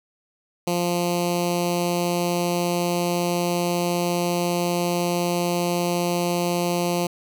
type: tone with notch filter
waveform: 10% pulse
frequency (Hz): 174.61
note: F3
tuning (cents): 0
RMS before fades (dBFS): -23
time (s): 0.67-7.07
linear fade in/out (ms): 5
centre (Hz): 1500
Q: 0.81
effects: none